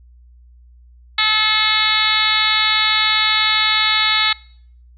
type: harmonic tone with a mistuned harmonic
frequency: 432.3 Hz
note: A4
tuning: 31 cents flat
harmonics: 2 / 3 / 4 / 5 / 6 / 7 / 8 / 9 / 10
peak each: -28 / -22 / -23 / -19 / -27 / -27 / -21 / -20 / -23 dBFS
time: 1.18-4.33 s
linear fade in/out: 5 ms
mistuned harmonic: 9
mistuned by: -26 cents
effects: noise-tail reverb RT60 0.6 s tail -24 dB re dry + added 60 Hz sine -43 dBFS peak until 4.97 s